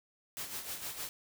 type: noise with tremolo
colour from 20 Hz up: white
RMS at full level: -39 dBFS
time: 0.37-1.09 s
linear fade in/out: 0 ms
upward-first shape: sine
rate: 6.5 Hz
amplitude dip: 60%
effects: none